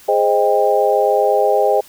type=chord; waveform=sine; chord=Ab major seventh; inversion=none; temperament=equal with one note detuned; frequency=415.3 / 523.3 / 622.3 / 795.9 Hz; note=Ab4 / C5 / Eb5 / G5; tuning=0 / 0 / 0 / +26 cents; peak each=-17 dBFS; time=0.08-1.81 s; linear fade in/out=10 ms; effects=white hiss -44 dBFS RMS until 1.88 s